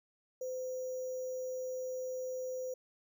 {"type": "tone with sample-and-hold", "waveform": "sine", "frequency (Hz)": 512, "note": "C5", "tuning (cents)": -38, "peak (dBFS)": -36, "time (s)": [0.41, 2.74], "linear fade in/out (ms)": 5, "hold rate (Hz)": 6300, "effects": []}